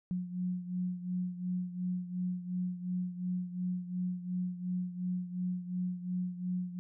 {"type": "beating tone pair", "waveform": "sine", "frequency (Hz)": [180, 182.8], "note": ["F#3", "F#3"], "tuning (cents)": [-47, -21], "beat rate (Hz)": 2.8, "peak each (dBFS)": [-34, -39], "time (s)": [0.11, 6.79], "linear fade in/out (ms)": 0, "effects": []}